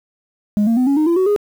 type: tone with pitch steps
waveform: sine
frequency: 207.7 / 229.1 / 252.8 / 278.9 / 307.6 / 339.4 / 374.4 / 413 Hz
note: G#3 / A#3 / B3 / C#4 / D#4 / F4 / F#4 / G#4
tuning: 0 / -30 / +41 / +11 / -20 / -49 / +20 / -10 cents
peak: -9 dBFS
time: 0.57-1.362 s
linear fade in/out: 0 ms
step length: 99 ms
effects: tanh soft clip ceiling -11 dBFS + 7-bit